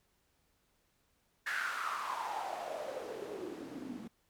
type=noise with band-pass filter sweep; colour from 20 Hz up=white; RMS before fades=-40 dBFS; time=1.46-4.08 s; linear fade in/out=10 ms; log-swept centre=1700 to 220 Hz; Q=6.1; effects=pink hiss -75 dBFS RMS until 4.29 s